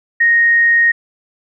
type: tone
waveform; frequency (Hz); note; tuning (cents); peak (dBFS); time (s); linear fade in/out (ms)
sine; 1864.7; A#6; 0; -8; 0.2-0.92; 10
effects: none